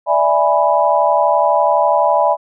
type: chord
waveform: sine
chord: E dominant seventh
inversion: third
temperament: equal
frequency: 587.3 / 659.3 / 830.6 / 987.8 Hz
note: D5 / E5 / G#5 / B5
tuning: 0 / 0 / 0 / 0 cents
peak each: -16 dBFS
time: 0.06-2.37 s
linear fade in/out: 50 ms
effects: none